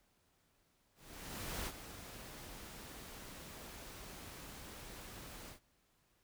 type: noise with ADSR envelope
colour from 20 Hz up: pink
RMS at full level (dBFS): -41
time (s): 0.95-5.6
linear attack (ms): 710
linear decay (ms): 54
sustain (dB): -10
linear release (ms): 110
effects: pink hiss -75 dBFS RMS until 6.23 s